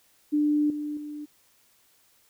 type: tone with level steps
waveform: sine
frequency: 297.2 Hz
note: D4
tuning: 21 cents sharp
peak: -20 / -29 / -34 dBFS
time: 0.32-1.26 s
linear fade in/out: 20 ms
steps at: 0.7 / 0.97 s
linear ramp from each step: 2 ms
effects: white hiss -63 dBFS RMS until 2.29 s